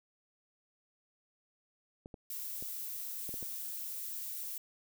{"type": "clicks", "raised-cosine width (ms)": 2, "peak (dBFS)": -33, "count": 6, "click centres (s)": [2.059, 2.142, 2.625, 3.292, 3.341, 3.427]}
{"type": "noise", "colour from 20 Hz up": "violet", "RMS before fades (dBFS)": -41, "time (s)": [2.3, 4.58], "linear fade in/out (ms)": 2}
{"effects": []}